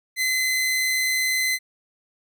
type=tone; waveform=sawtooth; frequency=2042 Hz; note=C7; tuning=43 cents flat; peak=-17 dBFS; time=0.16-1.59 s; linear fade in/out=50 ms; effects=none